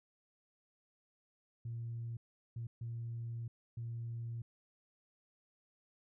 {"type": "tone bursts at uneven times", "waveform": "sine", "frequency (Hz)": 116.54, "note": "A#2", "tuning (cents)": 0, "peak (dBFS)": -38, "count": 4, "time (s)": [[1.65, 2.17], [2.56, 2.67], [2.81, 3.48], [3.77, 4.42]], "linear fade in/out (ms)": 5, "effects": ["tanh soft clip ceiling -35 dBFS"]}